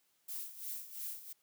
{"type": "noise with tremolo", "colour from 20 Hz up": "violet", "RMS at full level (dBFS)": -41, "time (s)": [0.28, 1.33], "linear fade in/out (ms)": 10, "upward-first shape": "sine", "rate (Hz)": 2.9, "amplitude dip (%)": 75, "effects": ["white hiss -75 dBFS RMS until 1.42 s", "high-pass 100 Hz 12 dB/octave"]}